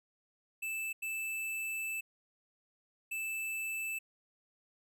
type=tone bursts at uneven times; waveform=square; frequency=2637 Hz; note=E7; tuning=in tune; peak=-36 dBFS; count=3; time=0.62-0.93 / 1.02-2.01 / 3.11-3.99 s; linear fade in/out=10 ms; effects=none